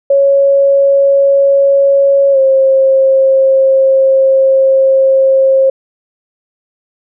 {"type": "tone with pitch glide", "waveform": "sine", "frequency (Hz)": [554.4, 534.6], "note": ["C#5", "C5"], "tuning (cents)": [0, 37], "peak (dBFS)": -5, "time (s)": [0.1, 5.7], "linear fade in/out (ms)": 5, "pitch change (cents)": -63, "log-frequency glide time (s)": [2.32, 2.38], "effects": []}